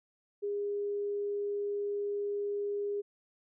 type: tone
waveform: sine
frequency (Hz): 407.7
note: G#4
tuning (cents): -32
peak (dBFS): -31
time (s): 0.42-3.02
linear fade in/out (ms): 20
effects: none